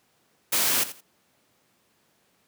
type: noise with echo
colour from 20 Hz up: white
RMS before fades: -23 dBFS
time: 0.52-0.84 s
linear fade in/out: 10 ms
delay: 85 ms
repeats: 2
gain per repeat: -14 dB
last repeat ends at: 1.01 s
effects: pink hiss -66 dBFS RMS until 2.47 s + high-pass 150 Hz 12 dB/octave